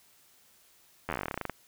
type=slowing click train; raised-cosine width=0.5 ms; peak=-17 dBFS; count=18; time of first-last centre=1.09-1.497 s; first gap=11 ms; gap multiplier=1.09; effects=white hiss -62 dBFS RMS until 1.67 s